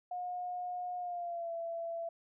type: tone with pitch glide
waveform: sine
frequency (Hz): 719 to 670.9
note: F#5 to E5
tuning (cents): -50 to +30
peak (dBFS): -36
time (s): 0.11-2.09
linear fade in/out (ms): 5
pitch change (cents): -120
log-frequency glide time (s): 0.98-1.51
effects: none